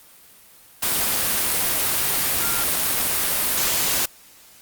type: tone in noise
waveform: sine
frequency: 1388 Hz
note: F6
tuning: 11 cents flat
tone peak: -29 dBFS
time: 2.41-2.64 s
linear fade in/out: 10 ms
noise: white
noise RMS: -21 dBFS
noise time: 0.82-4.06 s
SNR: -11 dB
effects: white hiss -49 dBFS RMS until 4.61 s + Opus 32 kbps